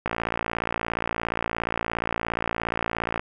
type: click train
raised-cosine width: 0.5 ms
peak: -10 dBFS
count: 180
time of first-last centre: 0.06-3.195 s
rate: 57.1 Hz
effects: none